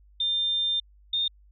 sine tone pair in turn, 3600 / 3644 Hz, A7 / A#7, +39 / -40 cents, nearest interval unison, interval 21 cents, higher second, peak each -23 / -23 dBFS, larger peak neither, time 0.2-0.8 / 1.13-1.28 s, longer first, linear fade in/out 5 ms, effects added 50 Hz sine -53 dBFS peak until 1.51 s

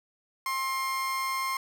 30% pulse tone with amplitude modulation, 1061 Hz, C6, 24 cents sharp, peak -24 dBFS, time 0.46-1.57 s, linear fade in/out 2 ms, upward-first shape sine, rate 246 Hz, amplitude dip 35%, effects none

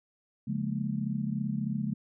sine chord, Bb minor seventh, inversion first, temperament just, 139.85 / 174.81 / 209.8 / 233.1 Hz, Db3 / F3 / Ab3 / Bb3, +16 / +2 / +18 / 0 cents, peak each -34 / -37 / -32 / -37 dBFS, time 0.47-1.94 s, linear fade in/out 10 ms, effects none

